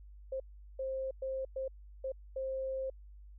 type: tone bursts at uneven times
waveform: sine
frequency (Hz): 529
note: C5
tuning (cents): +19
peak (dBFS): -34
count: 6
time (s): 0.32-0.4 / 0.79-1.11 / 1.22-1.45 / 1.56-1.68 / 2.04-2.12 / 2.36-2.9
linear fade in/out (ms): 5
effects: added 50 Hz sine -50 dBFS peak until 3.38 s